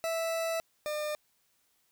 40% pulse tone pair in turn, 658 / 602.2 Hz, E5 / D5, -3 / +43 cents, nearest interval major second, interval 154 cents, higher first, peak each -29 / -31 dBFS, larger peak first, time 0.04-0.6 / 0.86-1.15 s, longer first, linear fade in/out 0 ms, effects white hiss -72 dBFS RMS until 1.91 s

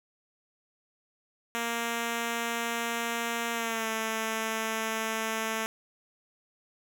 5% pulse tone with pitch glide, 233.1 to 221.9 Hz, A#3 to A3, 0 to +15 cents, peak -18 dBFS, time 1.55-5.66 s, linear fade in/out 0 ms, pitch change -85 cents, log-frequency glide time 3.53-3.88 s, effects none

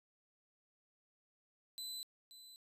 sawtooth tone with echo, 4016 Hz, B7, 28 cents sharp, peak -40 dBFS, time 1.78-2.03 s, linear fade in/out 0 ms, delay 530 ms, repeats 1, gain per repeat -12 dB, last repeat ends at 2.56 s, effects resampled to 32000 Hz

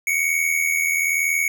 square tone pair together, 2184 / 2265 Hz, C#7 / C#7, -26 / +37 cents, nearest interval minor second, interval 63 cents, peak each -22 dBFS, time 0.07-1.48 s, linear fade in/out 2 ms, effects none

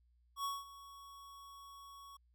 square tone with ADSR envelope, 1115 Hz, C#6, 10 cents sharp, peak -36 dBFS, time 0.36-2.17 s, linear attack 82 ms, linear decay 200 ms, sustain -17 dB, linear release 7 ms, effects added 60 Hz sine -68 dBFS peak until 2.34 s

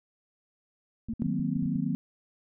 clicks, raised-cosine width 5 ms, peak -29 dBFS, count 8, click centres 1.087 / 1.135 / 1.265 / 1.397 / 1.564 / 1.626 / 1.658 / 1.757 s
sine tone bursts, 225.2 Hz, A3, 40 cents sharp, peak -29 dBFS, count 3, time 1.09-1.341 s, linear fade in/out 5 ms, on 43 ms, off 61 ms
sine chord, C half-diminished seventh, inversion first, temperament equal with one note detuned, 155.56 / 185 / 233.1 / 259.2 Hz, Eb3 / Gb3 / Bb3 / C4, 0 / 0 / 0 / -16 cents, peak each -32 dBFS, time 1.22-1.95 s, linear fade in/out 0 ms
effects none

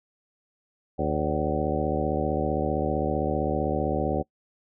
harmonic tone with a mistuned harmonic, 75.5 Hz, D2, 48 cents sharp, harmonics 1 / 2 / 3 / 4 / 5 / 6 / 7 / 8 / 10, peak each -32 / -32 / -32 / -32 / -32 / -32 / -32 / -32 / -32 dBFS, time 0.98-4.23 s, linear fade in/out 20 ms, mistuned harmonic 8, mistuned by -59 cents, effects noise-tail reverb RT60 0.1 s tail -24 dB re dry

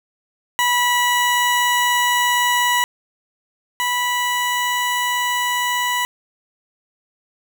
20% pulse tone pair in turn, 977 / 981.9 Hz, B5 / B5, -19 / -10 cents, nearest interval unison, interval 9 cents, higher second, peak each -10 / -13 dBFS, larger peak first, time 0.59-2.84 / 3.8-6.05 s, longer neither, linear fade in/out 0 ms, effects 8-bit

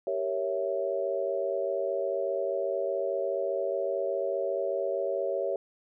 sine chord, G diminished seventh, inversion none, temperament equal, 392 / 466.2 / 554.4 / 659.3 Hz, G4 / Bb4 / Db5 / Fb5, 0 / 0 / 0 / 0 cents, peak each -33 / -36 / -30 / -34 dBFS, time 0.07-5.56 s, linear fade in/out 2 ms, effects none

